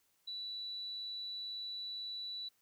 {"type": "tone", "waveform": "sine", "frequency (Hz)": 3951, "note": "B7", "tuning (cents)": 0, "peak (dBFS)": -40, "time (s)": [0.27, 2.49], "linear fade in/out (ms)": 10, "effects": ["white hiss -75 dBFS RMS until 2.61 s"]}